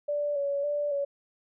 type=tone with vibrato; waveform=sine; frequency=574 Hz; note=D5; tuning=40 cents flat; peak=-26 dBFS; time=0.08-1.05 s; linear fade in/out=10 ms; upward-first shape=square; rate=1.8 Hz; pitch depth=31 cents each way; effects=none

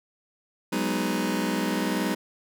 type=chord; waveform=sawtooth; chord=G# minor seventh; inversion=third; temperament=just; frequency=186.89 / 207.7 / 249.2 / 311.5 Hz; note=F#3 / G#3 / B3 / D#4; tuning=+18 / 0 / +16 / +2 cents; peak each=-26 dBFS; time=0.72-2.15 s; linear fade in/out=10 ms; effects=none

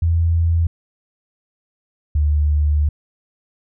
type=tone pair in turn; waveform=sine; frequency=83.5 / 74.39 Hz; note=E2 / D2; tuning=+23 / +23 cents; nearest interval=major second; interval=200 cents; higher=first; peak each=-13 dBFS; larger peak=neither; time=0.02-0.67 / 2.15-2.89 s; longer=second; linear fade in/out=5 ms; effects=none

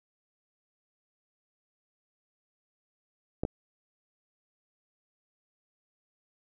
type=clicks; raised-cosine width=2 ms; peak=-16 dBFS; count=2; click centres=3.435 / 3.451 s; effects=none

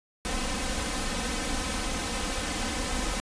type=noise with comb filter; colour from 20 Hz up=pink; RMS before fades=-30 dBFS; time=0.25-3.2 s; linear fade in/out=0 ms; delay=3.9 ms; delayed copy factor=+0.8; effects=resampled to 22050 Hz

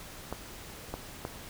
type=clicks; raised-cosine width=1 ms; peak=-20 dBFS; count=3; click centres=0.326 / 0.94 / 1.251 s; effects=pink hiss -46 dBFS RMS until 1.49 s

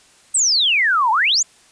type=exponential two-way sweep; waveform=sine; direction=down then up; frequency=8500 to 850 to 7450 Hz; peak=-13 dBFS; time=0.34-1.43 s; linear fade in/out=10 ms; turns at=1.11 s; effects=white hiss -51 dBFS RMS until 1.71 s + resampled to 22050 Hz

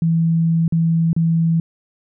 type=tone with dropouts; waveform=sine; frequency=164.81 Hz; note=E3; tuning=in tune; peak=-13 dBFS; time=0.02-1.6 s; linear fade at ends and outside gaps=2 ms; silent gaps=0.68-0.723 / 1.131-1.164 s; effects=none

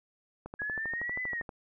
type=click train; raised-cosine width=1 ms; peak=-27 dBFS; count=14; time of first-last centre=0.46-1.492 s; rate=12.6 Hz
type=exponential two-way sweep; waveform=sine; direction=up then down; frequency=1661.2 to 2018 to 1827 Hz; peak=-32 dBFS; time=0.59-1.42 s; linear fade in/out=10 ms; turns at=1.22 s
effects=none

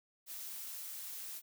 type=noise; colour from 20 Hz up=blue; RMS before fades=-45 dBFS; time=0.26-1.42 s; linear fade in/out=50 ms; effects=none

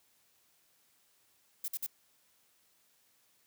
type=noise bursts; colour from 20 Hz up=violet; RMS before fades=-36 dBFS; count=3; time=1.64-1.865 s; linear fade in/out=5 ms; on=41 ms; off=51 ms; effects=white hiss -70 dBFS RMS until 3.46 s + high-pass 60 Hz 12 dB/octave

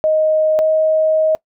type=tone pair in turn; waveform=sine; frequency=624 / 629.1 Hz; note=D#5 / D#5; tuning=+5 / +19 cents; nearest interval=unison; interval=14 cents; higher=second; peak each=-11 dBFS; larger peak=neither; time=0.04-0.59 / 0.59-1.35 s; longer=second; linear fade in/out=0 ms; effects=noise-tail reverb RT60 0.1 s tail -23 dB re dry

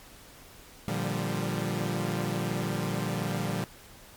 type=chord; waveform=sawtooth; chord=G minor seventh; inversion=first; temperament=equal with one note detuned; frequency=116.54 / 148.97 / 174.61 / 196 Hz; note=Bb2 / D3 / F3 / G3; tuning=0 / +25 / 0 / 0 cents; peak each=-30 dBFS; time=0.88-3.64 s; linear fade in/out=0 ms; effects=pink hiss -51 dBFS RMS until 4.16 s + MP3 96 kbps

